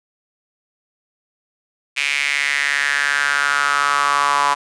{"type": "tone with high-pass filter sweep", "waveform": "sawtooth", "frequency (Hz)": 142.8, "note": "D3", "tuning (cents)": -48, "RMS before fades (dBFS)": -18, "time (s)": [1.96, 4.55], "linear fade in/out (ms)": 20, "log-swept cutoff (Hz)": [2400, 1000], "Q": 5.1, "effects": ["resampled to 22050 Hz", "7-bit"]}